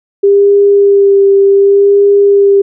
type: tone with vibrato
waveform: sine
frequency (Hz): 398.9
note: G4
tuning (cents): +30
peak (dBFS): -3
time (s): 0.23-2.62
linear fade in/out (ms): 10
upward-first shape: sine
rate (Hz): 0.67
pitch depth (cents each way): 18
effects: none